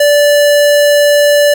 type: tone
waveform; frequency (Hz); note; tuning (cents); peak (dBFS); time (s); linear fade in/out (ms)
square; 583; D5; -13; -6; 0-1.54; 5
effects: none

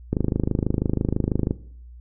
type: click train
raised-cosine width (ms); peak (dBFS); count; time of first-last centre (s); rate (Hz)
3; -8; 37; 0.13-1.509; 26.1
effects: noise-tail reverb RT60 0.6 s tail -18 dB re dry + added 60 Hz sine -40 dBFS peak until 2 s

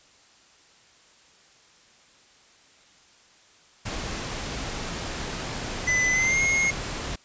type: noise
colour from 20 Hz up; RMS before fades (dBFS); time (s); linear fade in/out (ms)
pink; -32; 3.85-7.16; 10
type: tone with pitch glide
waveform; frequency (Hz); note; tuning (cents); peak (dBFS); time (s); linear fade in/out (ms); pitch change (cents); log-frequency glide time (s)
square; 2008 to 2152; B6 to C7; +28 to +48; -21; 5.87-6.71; 10; +120; 6.1-6.42
effects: white hiss -56 dBFS RMS until 7.24 s + resampled to 16000 Hz

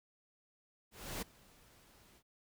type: noise with ADSR envelope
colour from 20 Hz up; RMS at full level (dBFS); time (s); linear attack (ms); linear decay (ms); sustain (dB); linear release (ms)
pink; -40; 0.91-2.23; 310; 11; -24; 59
effects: none

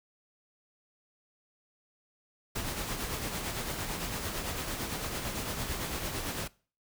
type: noise with tremolo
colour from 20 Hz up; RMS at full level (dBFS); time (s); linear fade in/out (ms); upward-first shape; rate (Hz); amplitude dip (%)
pink; -34; 2.55-6.48; 10; sine; 8.9; 40
effects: noise-tail reverb RT60 0.4 s tail -22 dB re dry

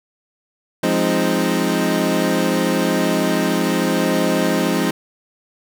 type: chord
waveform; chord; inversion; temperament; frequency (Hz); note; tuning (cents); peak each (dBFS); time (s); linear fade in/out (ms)
25% pulse; F minor seventh; none; equal; 174.61 / 207.7 / 261.6 / 311.1; F3 / Ab3 / C4 / Eb4; 0 / 0 / 0 / 0; -18; 0.83-4.91; 5
effects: none

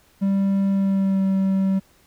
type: tone with pitch glide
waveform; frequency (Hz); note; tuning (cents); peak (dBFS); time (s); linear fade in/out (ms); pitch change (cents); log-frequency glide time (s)
triangle; 196 to 192.41; G3 to G3; 0 to -32; -15; 0.21-1.8; 20; -32; 0.71-1.26
effects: pink hiss -57 dBFS RMS until 2.06 s

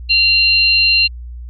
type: tone pair together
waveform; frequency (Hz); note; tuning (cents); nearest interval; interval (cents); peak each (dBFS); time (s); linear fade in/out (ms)
sine; 2764 / 4153; F7 / C8; -19 / -14; perfect fifth; 705; -12; 0.09-1.08; 20
effects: added 60 Hz sine -27 dBFS peak until 1.49 s

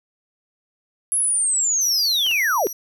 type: linear sweep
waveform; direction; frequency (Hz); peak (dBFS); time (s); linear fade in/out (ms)
sine; down; 10910 to 336.8; -17; 1.12-2.67; 0
type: tone with tremolo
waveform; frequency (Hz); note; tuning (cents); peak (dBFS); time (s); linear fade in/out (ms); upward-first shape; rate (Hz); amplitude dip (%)
20% pulse; 5800; F#8; -35; -21; 1.81-2.73; 5; triangle; 1.8; 35
type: clicks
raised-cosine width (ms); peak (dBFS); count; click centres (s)
0.2; -18; 2; 2.265 / 2.313
effects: none

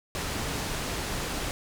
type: low-pass noise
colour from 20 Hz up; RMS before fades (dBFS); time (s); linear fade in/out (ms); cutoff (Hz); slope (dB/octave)
pink; -32; 0.15-1.51; 0; 9900; 12
effects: none

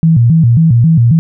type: tone with vibrato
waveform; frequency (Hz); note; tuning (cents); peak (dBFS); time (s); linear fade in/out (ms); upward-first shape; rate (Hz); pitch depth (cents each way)
sine; 138.59; C#3; 0; -4; 0.03-1.19; 0; square; 3.7; 280
effects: none

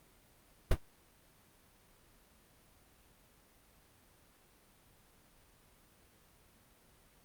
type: noise with exponential decay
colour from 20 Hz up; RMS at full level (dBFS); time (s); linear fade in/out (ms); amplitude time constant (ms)
brown; -19; 0.71-0.79; 5; 17
effects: pink hiss -65 dBFS RMS until 7.24 s + Opus 32 kbps

